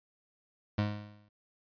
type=tone with exponential decay; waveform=25% pulse; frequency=104.2 Hz; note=G#2; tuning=6 cents sharp; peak=-22 dBFS; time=0.78-1.29 s; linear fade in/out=5 ms; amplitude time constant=110 ms; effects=resampled to 11025 Hz